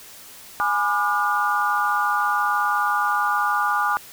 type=chord; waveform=sine; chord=G# diminished seventh; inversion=none; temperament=just; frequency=830.6 / 996.7 / 1196.1 / 1435.3 Hz; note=G#5 / B5 / D6 / F6; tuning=0 / +16 / +31 / +47 cents; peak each=-24 / -28 / -22 / -24 dBFS; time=0.6-3.97 s; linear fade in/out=0 ms; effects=white hiss -43 dBFS RMS until 4.12 s